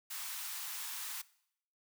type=high-pass noise; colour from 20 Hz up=white; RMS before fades=-42 dBFS; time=0.1-1.22 s; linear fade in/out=10 ms; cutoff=820 Hz; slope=48 dB/octave; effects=noise-tail reverb RT60 0.7 s tail -20 dB re dry